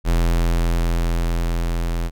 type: tone with level ramp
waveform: square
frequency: 42.3 Hz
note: E1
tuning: 45 cents sharp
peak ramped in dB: -15 to -21 dBFS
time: 0.04-2.11 s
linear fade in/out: 50 ms
effects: none